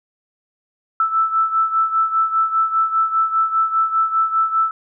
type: beating tone pair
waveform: sine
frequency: 1318.5 / 1323.5 Hz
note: E6 / E6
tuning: 0 / +7 cents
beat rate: 5 Hz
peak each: -16 / -21 dBFS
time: 1-4.71 s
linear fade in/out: 2 ms
effects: none